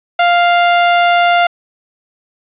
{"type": "tone", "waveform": "sawtooth", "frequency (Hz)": 698.5, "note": "F5", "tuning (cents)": 0, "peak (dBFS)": -4, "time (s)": [0.19, 1.47], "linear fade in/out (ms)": 5, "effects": ["resampled to 8000 Hz", "7-bit"]}